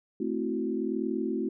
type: chord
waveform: sine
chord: F# half-diminished seventh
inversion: first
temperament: equal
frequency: 220 / 261.6 / 329.6 / 370 Hz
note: A3 / C4 / E4 / F#4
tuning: 0 / 0 / 0 / 0 cents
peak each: -33 dBFS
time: 0.2-1.49 s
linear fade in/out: 5 ms
effects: none